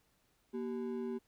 triangle ring-modulated tone, 311.1 Hz, D#4, in tune, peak -31 dBFS, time 0.53-1.19 s, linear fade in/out 20 ms, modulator 74.3 Hz, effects pink hiss -74 dBFS RMS until 1.27 s

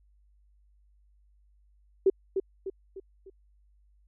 sine tone with echo, 384.4 Hz, G4, 34 cents flat, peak -17 dBFS, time 2.06-2.1 s, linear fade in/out 5 ms, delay 300 ms, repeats 4, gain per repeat -7 dB, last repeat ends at 3.3 s, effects added 50 Hz sine -60 dBFS peak until 4.07 s

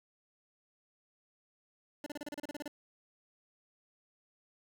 25% pulse tone bursts, 293.7 Hz, D4, in tune, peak -35 dBFS, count 12, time 2.04-2.679 s, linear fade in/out 2 ms, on 23 ms, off 33 ms, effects none

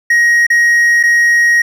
triangle tone with dropouts, 1885 Hz, A#6, 19 cents sharp, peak -5 dBFS, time 0.1-1.62 s, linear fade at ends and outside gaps 5 ms, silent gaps 0.467-0.501 / 1.03-1.035 s, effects none

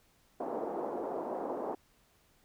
pink band-pass noise, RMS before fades -37 dBFS, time 0.4-1.75 s, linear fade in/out 5 ms, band 300 to 850 Hz, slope 24 dB/octave, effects pink hiss -68 dBFS RMS until 2.44 s

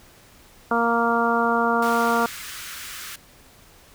harmonic tone, 233.1 Hz, A#3, in tune, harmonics 1 / 2 / 3 / 4 / 5 / 6, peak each -25 / -25 / -25 / -25 / -25 / -25 dBFS, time 0.71-2.26 s, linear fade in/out 2 ms
pink high-pass noise, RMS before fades -36 dBFS, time 1.82-3.16 s, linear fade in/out 5 ms, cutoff 1200 Hz, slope 48 dB/octave
effects pink hiss -51 dBFS RMS until 3.94 s

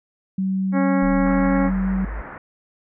sine tone, 190.5 Hz, G3, 49 cents flat, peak -19 dBFS, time 0.38-2.05 s, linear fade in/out 5 ms
harmonic tone, 275 Hz, C#4, 14 cents flat, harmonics 1 / 2 / 3 / 4 / 5 / 6 / 7 / 8, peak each -19 / -25 / -29 / -31 / -33 / -35 / -36 / -37 dBFS, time 0.72-1.71 s, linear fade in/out 50 ms
sine linear sweep, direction up, 33.51 to 53.2 Hz, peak -26 dBFS, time 1.02-2.22 s, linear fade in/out 10 ms
white low-pass noise, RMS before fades -37 dBFS, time 1.26-2.38 s, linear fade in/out 2 ms, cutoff 1900 Hz, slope 48 dB/octave
effects none

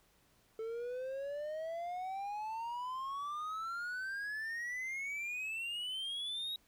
triangle exponential sweep, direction up, 440 to 3830 Hz, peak -36 dBFS, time 0.59-6.56 s, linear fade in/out 2 ms, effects pink hiss -70 dBFS RMS until 6.67 s

